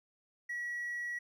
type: tone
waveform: triangle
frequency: 1926 Hz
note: B6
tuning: 44 cents flat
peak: -33 dBFS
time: 0.49-1.19 s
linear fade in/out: 10 ms
effects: tanh soft clip ceiling -31 dBFS